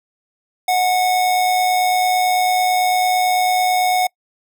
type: tone with amplitude modulation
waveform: square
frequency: 733 Hz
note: F#5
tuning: 16 cents flat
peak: -13 dBFS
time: 0.68-4.07 s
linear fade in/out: 5 ms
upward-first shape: sine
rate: 109 Hz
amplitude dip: 35%
effects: noise-tail reverb RT60 0.1 s tail -26 dB re dry